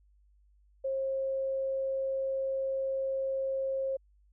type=tone; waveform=sine; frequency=536 Hz; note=C5; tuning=42 cents sharp; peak=-29 dBFS; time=0.84-3.97 s; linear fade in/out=10 ms; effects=added 50 Hz sine -61 dBFS peak until 4.32 s